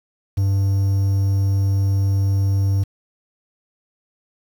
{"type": "tone with quantisation", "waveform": "triangle", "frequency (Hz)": 98, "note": "G2", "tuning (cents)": 0, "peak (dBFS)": -13, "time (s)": [0.37, 2.84], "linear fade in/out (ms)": 10, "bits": 7, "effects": []}